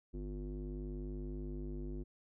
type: tone with low-pass filter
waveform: square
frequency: 50.2 Hz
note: G1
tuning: 42 cents sharp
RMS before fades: -42 dBFS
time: 0.13-2.04 s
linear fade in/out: 20 ms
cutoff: 320 Hz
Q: 4.8
effects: none